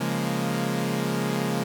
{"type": "chord", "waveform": "sawtooth", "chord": "Bb minor seventh", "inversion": "first", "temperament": "equal", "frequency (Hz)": [138.59, 174.61, 207.7, 233.1], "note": ["Db3", "F3", "Ab3", "Bb3"], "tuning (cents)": [0, 0, 0, 0], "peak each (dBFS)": -26, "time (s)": [0, 1.64], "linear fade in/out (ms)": 10, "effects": []}